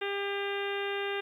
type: harmonic tone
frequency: 400 Hz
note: G4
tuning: 35 cents sharp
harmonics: 1 / 2 / 3 / 4 / 5 / 6 / 7 / 8 / 9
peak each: -33 / -40 / -43 / -39 / -41 / -43 / -41 / -48 / -46 dBFS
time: 0.01-1.21 s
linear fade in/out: 10 ms
effects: 11-bit